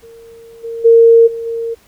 sine tone with level steps, 460 Hz, A#4, 23 cents flat, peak -35 / -21 / -3 / -20 / -17 dBFS, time 0.02-1.75 s, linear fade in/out 20 ms, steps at 0.63 / 0.84 / 1.26 / 1.45 s, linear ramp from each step 20 ms, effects pink hiss -50 dBFS RMS until 1.87 s

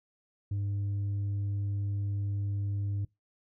sine tone with tanh clipping, 100.6 Hz, G2, 45 cents sharp, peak -30 dBFS, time 0.51-3.05 s, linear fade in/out 5 ms, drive 3 dB, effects noise-tail reverb RT60 0.2 s tail -23 dB re dry

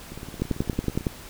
two click trains, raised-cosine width 3 ms, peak -24 / -10 dBFS, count 17 / 8, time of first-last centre 0.12-1.009 / 0.42-1.068 s, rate 18 / 10.8 Hz, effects pink hiss -43 dBFS RMS until 1.29 s

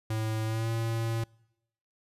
square tone with pitch glide, 110 to 114.14 Hz, A2 to A#2, 0 to -36 cents, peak -29 dBFS, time 0.1-1.24 s, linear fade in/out 5 ms, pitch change +64 cents, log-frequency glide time 0.45-0.69 s, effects noise-tail reverb RT60 0.9 s tail -26 dB re dry + resampled to 32000 Hz

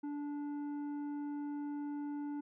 sine tone with tanh clipping, 290.8 Hz, D4, 17 cents flat, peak -39 dBFS, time 0.03-2.41 s, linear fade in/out 10 ms, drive 8 dB, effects none

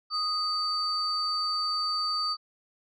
sine tone pair together, 1244.5 / 4589 Hz, D#6 / D8, 0 / -41 cents, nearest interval octave + major seventh, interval 2259 cents, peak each -29 / -27 dBFS, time 0.1-2.37 s, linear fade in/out 50 ms, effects tanh soft clip ceiling -18 dBFS + MP3 96 kbps

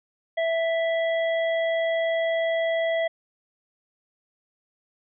harmonic tone, 659.3 Hz, E5, in tune, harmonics 1 / 3 / 5, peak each -22 / -30 / -38 dBFS, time 0.37-3.08 s, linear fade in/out 10 ms, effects none

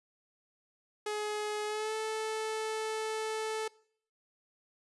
sawtooth tone with pitch glide, 421.6 to 437.7 Hz, G#4 to A4, +26 to -9 cents, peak -29 dBFS, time 1.06-3.68 s, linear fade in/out 5 ms, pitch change +65 cents, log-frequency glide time 1.66-1.94 s, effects noise-tail reverb RT60 0.6 s tail -23 dB re dry + resampled to 24000 Hz

